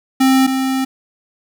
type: tone pair in turn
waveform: square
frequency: 264 / 264 Hz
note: C4 / C4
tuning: +16 / +16 cents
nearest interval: unison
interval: 0 cents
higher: neither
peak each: -10 / -16 dBFS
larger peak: first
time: 0.2-0.47 / 0.47-0.85 s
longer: second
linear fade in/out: 10 ms
effects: 8-bit